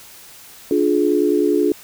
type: chord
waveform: sine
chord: D diminished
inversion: none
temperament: just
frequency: 293.7 / 352.4 / 422.9 Hz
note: D4 / F4 / Ab4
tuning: 0 / +16 / +31 cents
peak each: -18 dBFS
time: 0.71-1.72 s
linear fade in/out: 2 ms
effects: white hiss -42 dBFS RMS until 1.83 s